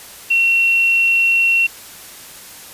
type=tone; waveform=sine; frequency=2725 Hz; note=F7; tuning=43 cents flat; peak=-11 dBFS; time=0.3-1.67 s; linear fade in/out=10 ms; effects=white hiss -37 dBFS RMS until 2.73 s + resampled to 32000 Hz